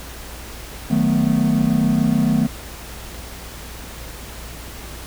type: chord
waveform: triangle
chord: B dominant seventh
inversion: first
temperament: equal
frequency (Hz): 155.56 / 185 / 220 / 246.9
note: D#3 / F#3 / A3 / B3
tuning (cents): 0 / 0 / 0 / 0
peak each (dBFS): -19 / -21 / -16 / -18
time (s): 0.9-2.47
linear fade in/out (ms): 10
effects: added 58 Hz sine -36 dBFS peak until 5.06 s + pink hiss -36 dBFS RMS until 5.06 s